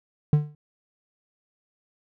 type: tone with exponential decay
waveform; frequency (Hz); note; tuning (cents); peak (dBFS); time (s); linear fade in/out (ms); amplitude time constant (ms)
triangle; 149; D3; +25; -10; 0.33-0.55; 2; 47
effects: none